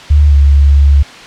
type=tone with pitch glide; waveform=sine; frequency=73.42 to 70.59 Hz; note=D2 to C#2; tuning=0 to +32 cents; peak=-3 dBFS; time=0.1-1.03 s; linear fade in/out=10 ms; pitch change=-68 cents; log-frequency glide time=0.28-0.35 s; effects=white hiss -31 dBFS RMS until 1.26 s + low-pass 4000 Hz 12 dB/octave